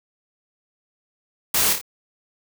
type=noise with echo; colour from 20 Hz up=white; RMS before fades=-20 dBFS; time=1.54-1.73 s; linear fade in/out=5 ms; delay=28 ms; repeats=3; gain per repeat=-5 dB; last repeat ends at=1.814 s; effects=none